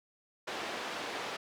pink band-pass noise, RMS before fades -39 dBFS, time 0.47-1.37 s, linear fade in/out 10 ms, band 400 to 3900 Hz, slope 12 dB/octave, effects none

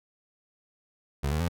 25% pulse tone with pitch steps, 70 / 77.4 / 85.8 Hz, C#2 / D#2 / F2, +18 / -9 / -30 cents, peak -22 dBFS, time 1.23-1.485 s, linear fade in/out 10 ms, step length 85 ms, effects none

